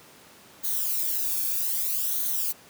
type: noise with flanger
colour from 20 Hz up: violet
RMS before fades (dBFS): -27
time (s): 0.63-2.53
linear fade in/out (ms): 20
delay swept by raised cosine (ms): 0.39 to 1.01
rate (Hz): 0.63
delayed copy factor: -0.75
effects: pink hiss -51 dBFS RMS until 2.69 s + high-pass 150 Hz 12 dB/octave